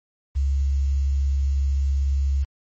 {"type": "tone with quantisation", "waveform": "sine", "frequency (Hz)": 68.8, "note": "C#2", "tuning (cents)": -12, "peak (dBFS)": -18, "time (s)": [0.35, 2.45], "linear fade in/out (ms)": 20, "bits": 8, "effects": ["MP3 32 kbps"]}